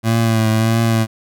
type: tone with vibrato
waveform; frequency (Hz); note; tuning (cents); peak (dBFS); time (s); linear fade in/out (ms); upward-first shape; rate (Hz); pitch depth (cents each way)
25% pulse; 112.4; A2; +37; -9; 0.03-1.07; 50; triangle; 1.6; 43
effects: none